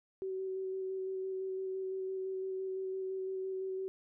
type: tone with vibrato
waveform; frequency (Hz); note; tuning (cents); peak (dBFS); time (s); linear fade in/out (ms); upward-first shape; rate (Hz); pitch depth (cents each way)
sine; 379.3; F#4; +43; -35; 0.22-3.88; 0; square; 5.9; 10
effects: none